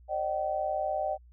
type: tone cluster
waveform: sine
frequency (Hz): 551 / 611 / 767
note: C#5 / D#5 / G5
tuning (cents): -11 / -32 / -38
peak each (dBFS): -37 / -31 / -31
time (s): 0.08-1.18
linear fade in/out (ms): 50
effects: added 60 Hz sine -52 dBFS peak until 1.32 s